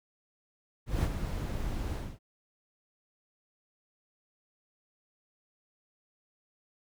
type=noise with ADSR envelope; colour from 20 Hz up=brown; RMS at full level=-26 dBFS; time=0.86-2.19 s; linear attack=170 ms; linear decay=56 ms; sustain=-8 dB; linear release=240 ms; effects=none